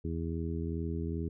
harmonic tone, 82.41 Hz, E2, in tune, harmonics 1 / 2 / 3 / 4 / 5, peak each -35 / -38 / -40 / -41 / -42 dBFS, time 0.04-1.29 s, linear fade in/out 10 ms, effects none

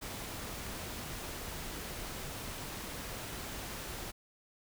pink noise, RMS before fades -42 dBFS, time 0.01-4.12 s, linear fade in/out 20 ms, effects none

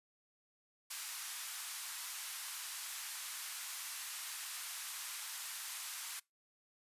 white band-pass noise, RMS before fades -45 dBFS, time 0.9-6.2 s, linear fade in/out 10 ms, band 950 to 13000 Hz, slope 24 dB/octave, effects noise-tail reverb RT60 0.2 s tail -24 dB re dry + resampled to 32000 Hz

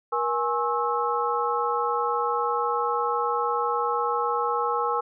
sine tone cluster, 476.8 / 833 / 1081 / 1307 Hz, A#4 / G#5 / C#6 / E6, +39 / +5 / -44 / -15 cents, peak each -28 dBFS, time 0.12-5.01 s, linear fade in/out 10 ms, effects none

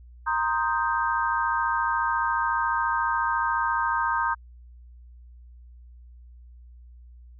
sine chord, C minor seventh, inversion third, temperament equal, 932.3 / 1046.5 / 1244.5 / 1568 Hz, Bb5 / C6 / Eb6 / G6, 0 / 0 / 0 / 0 cents, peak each -26 / -30 / -28 / -28 dBFS, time 0.26-4.35 s, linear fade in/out 20 ms, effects added 60 Hz sine -45 dBFS peak until 7.39 s

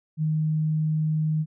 sine tone, 155.56 Hz, D#3, in tune, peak -21 dBFS, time 0.17-1.46 s, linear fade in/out 50 ms, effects none

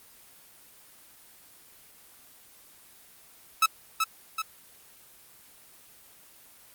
sawtooth tone with echo, 1300 Hz, E6, 24 cents flat, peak -14 dBFS, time 3.62-3.66 s, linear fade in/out 5 ms, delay 380 ms, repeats 2, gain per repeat -5 dB, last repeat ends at 4.42 s, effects white hiss -54 dBFS RMS until 6.74 s + Opus 24 kbps

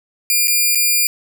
5% pulse tone with dropouts, 2400 Hz, D7, 37 cents sharp, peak -3 dBFS, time 0.3-1.07 s, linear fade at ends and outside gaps 1 ms, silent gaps 0.473-0.48 / 0.749-0.755 s, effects none

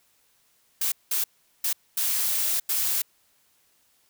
blue noise bursts at uneven times, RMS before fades -25 dBFS, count 5, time 0.81-0.92 / 1.11-1.24 / 1.64-1.73 / 1.97-2.6 / 2.69-3.02 s, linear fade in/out 5 ms, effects white hiss -65 dBFS RMS until 4.09 s

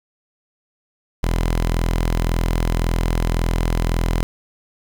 sawtooth tone, 41.85 Hz, E1, 27 cents sharp, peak -13 dBFS, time 1.23-4.23 s, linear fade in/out 0 ms, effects 7-bit

